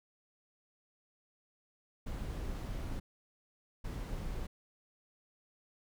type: noise bursts at uneven times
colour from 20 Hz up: brown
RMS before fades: -39 dBFS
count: 2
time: 2.06-3 / 3.84-4.47 s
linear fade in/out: 10 ms
effects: none